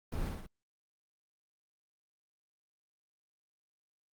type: noise with echo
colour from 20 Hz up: brown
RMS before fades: -35 dBFS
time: 0.12-0.29 s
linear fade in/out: 2 ms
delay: 58 ms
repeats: 3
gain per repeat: -3 dB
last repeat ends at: 0.464 s
effects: Opus 32 kbps